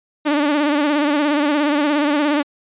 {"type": "tone with vibrato", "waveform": "sawtooth", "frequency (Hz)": 293.8, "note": "D4", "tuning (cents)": 1, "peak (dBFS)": -11, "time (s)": [0.25, 2.43], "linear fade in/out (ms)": 20, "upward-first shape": "sine", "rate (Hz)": 17, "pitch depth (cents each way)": 70, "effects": ["resampled to 8000 Hz"]}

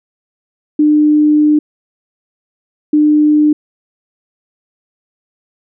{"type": "tone pair in turn", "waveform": "sine", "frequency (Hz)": [300.7, 300.7], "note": ["D4", "D4"], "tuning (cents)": [41, 41], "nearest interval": "unison", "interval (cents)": 0, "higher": "neither", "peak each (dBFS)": -6, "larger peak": "neither", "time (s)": [[0.79, 1.59], [2.93, 3.53]], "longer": "first", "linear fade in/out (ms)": 5, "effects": []}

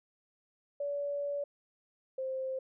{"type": "tone pair in turn", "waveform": "sine", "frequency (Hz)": [572, 525], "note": ["D5", "C5"], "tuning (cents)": [-46, 6], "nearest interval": "minor second", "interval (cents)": 148, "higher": "first", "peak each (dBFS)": [-32, -33], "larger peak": "first", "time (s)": [[0.8, 1.44], [2.18, 2.59]], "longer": "first", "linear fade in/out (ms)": 5, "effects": []}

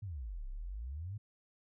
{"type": "exponential two-way sweep", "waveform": "sine", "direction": "down then up", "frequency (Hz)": [110, 31, 110], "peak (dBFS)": -39, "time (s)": [0.02, 1.18], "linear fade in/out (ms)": 10, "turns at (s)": 0.47, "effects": []}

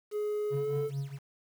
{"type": "tone with pitch glide", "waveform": "triangle", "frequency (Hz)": [419.8, 437.9], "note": ["G#4", "A4"], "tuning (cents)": [19, -8], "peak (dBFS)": -27, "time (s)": [0.11, 0.91], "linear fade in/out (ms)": 50, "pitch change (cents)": 73, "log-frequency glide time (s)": [0.52, 0.78]}
{"type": "tone with tremolo", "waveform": "triangle", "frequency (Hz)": 138.59, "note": "C#3", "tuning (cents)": 0, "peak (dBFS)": -27, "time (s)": [0.5, 1.19], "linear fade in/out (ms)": 50, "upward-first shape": "triangle", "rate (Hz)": 4.6, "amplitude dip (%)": 90}
{"effects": ["tanh soft clip ceiling -22 dBFS", "9-bit"]}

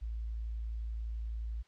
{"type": "tone", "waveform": "sine", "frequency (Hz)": 55.8, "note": "A1", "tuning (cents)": 25, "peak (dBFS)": -35, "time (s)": [0.01, 1.63], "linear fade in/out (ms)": 20, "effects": ["white hiss -68 dBFS RMS until 1.67 s", "low-pass 4000 Hz 12 dB/octave"]}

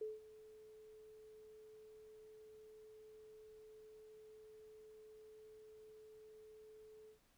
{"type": "tone with ADSR envelope", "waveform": "sine", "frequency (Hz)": 432.3, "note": "A4", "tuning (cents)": -31, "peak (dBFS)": -40, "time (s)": [0.01, 7.19], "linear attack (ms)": 5, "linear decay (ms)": 180, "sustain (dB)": -17, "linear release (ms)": 100, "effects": ["pink hiss -75 dBFS RMS until 7.37 s"]}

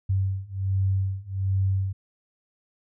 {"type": "beating tone pair", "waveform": "sine", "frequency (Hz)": [95.5, 96.8], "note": ["G2", "G2"], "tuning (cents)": [-45, -21], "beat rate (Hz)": 1.3, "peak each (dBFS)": [-26, -25], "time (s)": [0.09, 1.93], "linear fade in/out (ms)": 10, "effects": []}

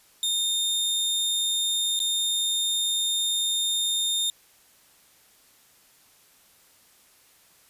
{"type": "tone with dropouts", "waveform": "sawtooth", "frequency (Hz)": 3649, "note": "A#7", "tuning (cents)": -38, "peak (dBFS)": -20, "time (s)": [0.23, 4.3], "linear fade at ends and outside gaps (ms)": 1, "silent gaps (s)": [1.992, 2.001], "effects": ["white hiss -58 dBFS RMS until 7.69 s", "resampled to 32000 Hz"]}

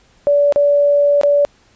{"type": "tone with dropouts", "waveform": "sine", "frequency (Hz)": 576, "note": "D5", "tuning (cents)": -34, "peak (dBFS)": -9, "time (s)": [0.27, 1.45], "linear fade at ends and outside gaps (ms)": 0, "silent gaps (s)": [[0.524, 0.56], [1.213, 1.234]], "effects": ["pink hiss -53 dBFS RMS until 1.75 s", "resampled to 16000 Hz"]}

